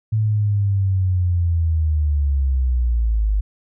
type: linear sweep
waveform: sine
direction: down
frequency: 110 to 49.81 Hz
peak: -15 dBFS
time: 0.12-3.41 s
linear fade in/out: 10 ms
effects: none